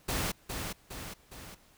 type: noise with echo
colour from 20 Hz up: pink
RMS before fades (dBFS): -32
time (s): 0.08-0.32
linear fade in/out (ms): 10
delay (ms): 410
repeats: 3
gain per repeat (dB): -5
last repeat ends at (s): 1.55
effects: pink hiss -62 dBFS RMS until 1.77 s